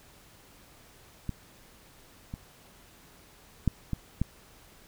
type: clicks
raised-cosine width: 5 ms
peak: -19 / -24 / -11 / -17 / -13 dBFS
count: 5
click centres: 1.293 / 2.339 / 3.677 / 3.933 / 4.216 s
effects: pink hiss -56 dBFS RMS until 4.87 s